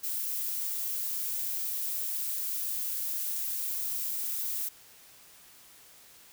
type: noise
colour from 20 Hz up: violet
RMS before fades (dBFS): -33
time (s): 0.03-4.69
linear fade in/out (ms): 10
effects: white hiss -55 dBFS RMS until 6.32 s